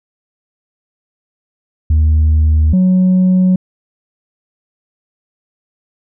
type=tone pair in turn; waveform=sine; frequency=77.6 / 184.56 Hz; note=D#2 / F#3; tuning=-4 / -4 cents; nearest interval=octave + minor third; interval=1500 cents; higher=second; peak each=-5 dBFS; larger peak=neither; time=1.9-2.73 / 2.73-3.56 s; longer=neither; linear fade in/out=5 ms; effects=tanh soft clip ceiling -6 dBFS